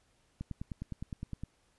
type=click train; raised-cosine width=5 ms; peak=-26 dBFS; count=11; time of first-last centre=0.41-1.436 s; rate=9.75 Hz; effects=pink hiss -71 dBFS RMS until 1.78 s + resampled to 24000 Hz